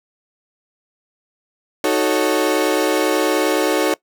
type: chord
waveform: 35% pulse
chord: D# half-diminished seventh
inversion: none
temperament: equal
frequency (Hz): 311.1 / 370 / 440 / 554.4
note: D#4 / F#4 / A4 / C#5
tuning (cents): 0 / 0 / 0 / 0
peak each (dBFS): -19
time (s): 1.84-3.94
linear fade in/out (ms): 2
effects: noise-tail reverb RT60 0.1 s tail -21 dB re dry